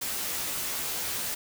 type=noise with comb filter; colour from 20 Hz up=white; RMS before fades=-32 dBFS; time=0.01-1.35 s; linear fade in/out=10 ms; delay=16 ms; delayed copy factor=+0.8; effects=none